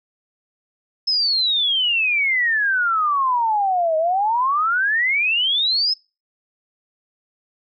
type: exponential two-way sweep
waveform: sine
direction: down then up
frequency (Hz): 5230 to 622.3 to 5230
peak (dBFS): -16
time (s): 1.07-5.94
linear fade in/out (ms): 10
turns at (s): 3.97
effects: noise-tail reverb RT60 0.3 s tail -26 dB re dry